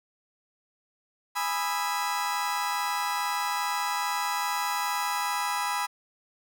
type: chord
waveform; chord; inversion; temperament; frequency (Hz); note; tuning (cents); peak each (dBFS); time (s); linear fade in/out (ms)
35% pulse; E major seventh; first; just; 824.1 / 988.9 / 1236.1 / 1318.5; G#5 / B5 / D#6 / E6; -14 / +2 / -12 / 0; -31 / -28 / -34 / -34; 1.35-5.87; 20
effects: none

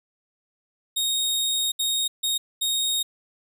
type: tone bursts at uneven times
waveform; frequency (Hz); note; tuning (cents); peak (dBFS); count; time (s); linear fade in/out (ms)
sawtooth; 3729; A#7; 0; -19; 4; 0.96-1.72 / 1.79-2.08 / 2.23-2.38 / 2.61-3.03; 10
effects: none

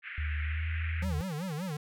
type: band-pass noise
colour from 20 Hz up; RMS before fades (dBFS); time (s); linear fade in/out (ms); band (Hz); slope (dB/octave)
white; -42; 0.02-1.06; 50; 1500 to 2500; 48
type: tone with pitch glide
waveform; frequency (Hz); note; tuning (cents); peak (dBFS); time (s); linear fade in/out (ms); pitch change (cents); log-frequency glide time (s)
sine; 75.4 to 80.81; D2 to E2; +46 to -34; -30; 0.18-1.21; 0; +120; 0.43-0.68
type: tone with vibrato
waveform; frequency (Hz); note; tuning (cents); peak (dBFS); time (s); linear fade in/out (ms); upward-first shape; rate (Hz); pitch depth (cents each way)
square; 168.4; E3; +37; -34; 1.02-1.77; 5; sine; 5.2; 240
effects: none

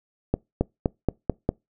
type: accelerating click train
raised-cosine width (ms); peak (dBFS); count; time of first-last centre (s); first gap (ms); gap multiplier
2; -7; 6; 0.34-1.491; 270; 0.92
effects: noise-tail reverb RT60 0.2 s tail -25 dB re dry

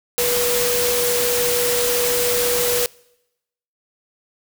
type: tone in noise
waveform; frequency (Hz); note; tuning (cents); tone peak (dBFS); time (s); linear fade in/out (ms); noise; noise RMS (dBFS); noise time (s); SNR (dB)
sine; 486.3; B4; -27; -20; 0.18-2.86; 0; white; -21; 0.18-2.86; -2
effects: noise-tail reverb RT60 0.9 s tail -25 dB re dry

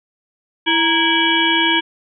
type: harmonic tone with a mistuned harmonic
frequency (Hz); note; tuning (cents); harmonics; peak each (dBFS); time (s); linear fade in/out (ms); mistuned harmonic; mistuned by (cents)
329.6; E4; 0; 1 / 3 / 5 / 7 / 9 / 10; -20 / -20 / -20 / -20 / -20 / -20; 0.66-1.81; 20; 3; -90
effects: none

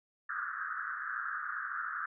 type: band-pass noise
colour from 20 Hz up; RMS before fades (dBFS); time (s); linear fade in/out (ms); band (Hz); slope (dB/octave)
pink; -38; 0.29-2.06; 5; 1200 to 1700; 96
effects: none

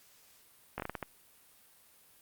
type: slowing click train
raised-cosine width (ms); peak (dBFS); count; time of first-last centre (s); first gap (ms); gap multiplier
0.5; -21; 7; 0.78-1.027; 18; 1.33
effects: white hiss -62 dBFS RMS until 2.21 s + Opus 48 kbps

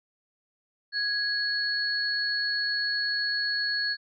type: tone pair together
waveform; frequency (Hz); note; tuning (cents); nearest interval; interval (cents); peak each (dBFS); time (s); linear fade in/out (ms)
sine; 1661.2 / 4369; G#6 / C#8; 0 / -26; octave + perfect fourth; 1674; -28; 0.92-3.97; 50
effects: none

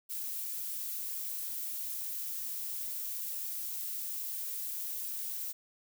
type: noise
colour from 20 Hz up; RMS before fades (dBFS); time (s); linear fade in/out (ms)
violet; -38; 0.09-5.53; 20
effects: none

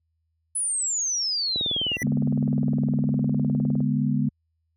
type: exponential sweep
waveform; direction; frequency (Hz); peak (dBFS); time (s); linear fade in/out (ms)
sine; down; 10260 to 2700; -23; 0.55-1.97; 10
type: click train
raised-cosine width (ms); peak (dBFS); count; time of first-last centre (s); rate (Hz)
2; -20; 45; 1.56-3.805; 19.6
type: tone with exponential growth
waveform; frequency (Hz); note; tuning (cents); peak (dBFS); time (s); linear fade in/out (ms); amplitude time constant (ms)
square; 1972; B6; -3; -24; 1.9-2.03; 2; 27
type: chord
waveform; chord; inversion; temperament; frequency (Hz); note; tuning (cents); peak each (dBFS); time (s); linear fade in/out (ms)
sine; G# diminished; second; equal with one note detuned; 144.31 / 207.7 / 246.9; D3 / G#3 / B3; -30 / 0 / 0; -24 / -25 / -25; 2.03-4.29; 5
effects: added 81 Hz sine -69 dBFS peak until 4.76 s + high-pass 60 Hz 12 dB/octave

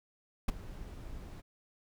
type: noise with ADSR envelope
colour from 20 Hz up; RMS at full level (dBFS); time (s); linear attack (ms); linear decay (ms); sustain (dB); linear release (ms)
brown; -23; 0.48-1.42; 8; 15; -22; 24
effects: none

